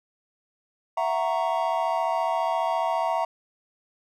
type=chord; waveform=triangle; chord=F# dominant seventh; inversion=third; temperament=equal with one note detuned; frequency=665.4 / 740 / 932.3 / 1108.7 Hz; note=E5 / F#5 / A#5 / C#6; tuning=+16 / 0 / 0 / 0 cents; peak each=-25 / -27 / -25 / -31 dBFS; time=0.97-3.25 s; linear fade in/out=5 ms; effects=none